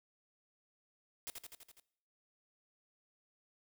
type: noise with echo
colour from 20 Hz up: white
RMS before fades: -43 dBFS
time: 1.27-1.3 s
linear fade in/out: 0 ms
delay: 83 ms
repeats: 6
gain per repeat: -3 dB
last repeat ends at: 1.798 s
effects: noise-tail reverb RT60 0.7 s tail -20 dB re dry